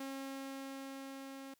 sawtooth tone with level ramp, 270.8 Hz, C#4, 40 cents flat, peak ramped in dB -37 to -43 dBFS, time 0-1.54 s, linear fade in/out 5 ms, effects white hiss -75 dBFS RMS until 1.59 s

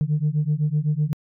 sine beating tone pair, 146.83 / 154.73 Hz, D3 / D#3, 0 / -9 cents, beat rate 7.9 Hz, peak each -21 dBFS, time 0.01-1.13 s, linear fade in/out 0 ms, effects tanh soft clip ceiling -14 dBFS

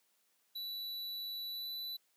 square tone with pitch glide, 3951 to 3978 Hz, B7 to B7, 0 to +12 cents, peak -40 dBFS, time 0.55-1.97 s, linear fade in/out 10 ms, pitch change +12 cents, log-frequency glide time 1.5-1.69 s, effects white hiss -75 dBFS RMS until 2.16 s + high-pass 200 Hz 12 dB/octave

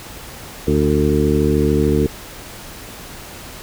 harmonic tone with a mistuned harmonic, 73.5 Hz, D2, 2 cents sharp, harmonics 1 / 2 / 3 / 4 / 5 / 6, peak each -20 / -20 / -20 / -20 / -20 / -20 dBFS, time 0.67-2.07 s, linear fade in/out 5 ms, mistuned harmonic 6, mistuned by +30 cents, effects pink hiss -35 dBFS RMS until 3.62 s

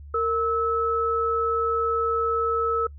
sine tone pair together, 460 / 1301.1 Hz, A#4 / E6, -23 / -23 cents, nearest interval octave + tritone, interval 1800 cents, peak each -24 / -23 dBFS, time 0.14-2.87 s, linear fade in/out 5 ms, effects noise-tail reverb RT60 0.1 s tail -24 dB re dry + added 72 Hz sine -39 dBFS peak until 2.98 s

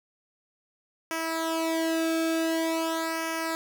sawtooth tone with flanger, 325.7 Hz, E4, 21 cents flat, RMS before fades -28 dBFS, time 1.11-3.55 s, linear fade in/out 0 ms, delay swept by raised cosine 0.25 to 1 ms, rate 0.46 Hz, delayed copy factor -0.8, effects none

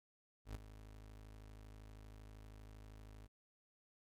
30% pulse tone with ADSR envelope, 52.7 Hz, G#1, 26 cents sharp, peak -39 dBFS, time 0.45-3.28 s, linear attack 100 ms, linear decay 18 ms, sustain -12 dB, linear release 30 ms, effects MP3 96 kbps

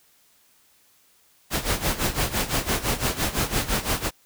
pink noise with tremolo, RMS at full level -22 dBFS, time 1.5-4.11 s, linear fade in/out 50 ms, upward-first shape sine, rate 5.9 Hz, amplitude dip 80%, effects white hiss -60 dBFS RMS until 4.25 s

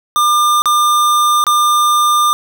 square tone with dropouts, 1200 Hz, D6, 37 cents sharp, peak -10 dBFS, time 0.16-2.33 s, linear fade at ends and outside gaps 0 ms, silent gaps 0.62-0.657 / 1.44-1.467 s, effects none

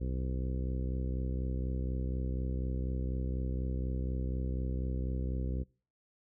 harmonic tone, 64.1 Hz, C2, 35 cents flat, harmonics 1 / 2 / 3 / 4 / 5 / 6 / 7 / 8, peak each -33 / -39 / -43 / -45 / -47 / -49 / -50 / -51 dBFS, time 0-5.64 s, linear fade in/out 20 ms, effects noise-tail reverb RT60 0.4 s tail -24 dB re dry

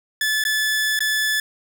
sawtooth tone with dropouts, 1732 Hz, A6, 28 cents flat, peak -15 dBFS, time 0.21-1.4 s, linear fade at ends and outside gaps 2 ms, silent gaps 0.439-0.451 / 0.991-1.005 s, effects none

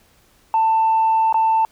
sine tone with dropouts, 890 Hz, A5, 20 cents sharp, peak -12 dBFS, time 0.54-1.65 s, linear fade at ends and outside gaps 1 ms, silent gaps 1.326-1.343 s, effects tanh soft clip ceiling -10 dBFS + pink hiss -56 dBFS RMS until 1.71 s

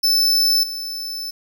45% pulse tone with level steps, 5274 Hz, E8, in tune, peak -14 / -26 dBFS, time 0.03-1.31 s, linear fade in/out 10 ms, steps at 0.63 s, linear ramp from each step 5 ms, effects 9-bit

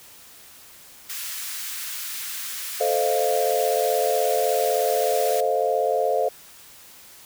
white high-pass noise, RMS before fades -32 dBFS, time 1.09-5.41 s, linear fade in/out 10 ms, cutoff 1300 Hz, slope 24 dB/octave
sine chord, F dominant seventh, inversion first, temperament equal, 440 / 523.3 / 622.3 / 698.5 Hz, A4 / C5 / Eb5 / F5, 0 / 0 / 0 / 0 cents, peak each -25 / -24 / -26 / -24 dBFS, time 2.8-6.29 s, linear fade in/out 10 ms
effects white hiss -47 dBFS RMS until 7.25 s

